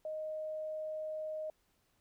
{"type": "tone", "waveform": "sine", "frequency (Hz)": 622, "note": "D#5", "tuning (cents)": -1, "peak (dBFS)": -37, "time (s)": [0.05, 1.5], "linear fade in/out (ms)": 2, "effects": ["pink hiss -75 dBFS RMS until 2 s"]}